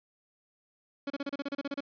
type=tone bursts; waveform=30% pulse; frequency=280.8 Hz; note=C#4; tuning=22 cents sharp; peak=-29 dBFS; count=12; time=1.07-1.806 s; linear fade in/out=5 ms; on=32 ms; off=32 ms; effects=resampled to 11025 Hz + 10-bit